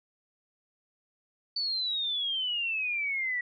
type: exponential sweep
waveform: sine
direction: down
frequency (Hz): 4546 to 1929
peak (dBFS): -28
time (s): 1.56-3.41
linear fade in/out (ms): 5
effects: none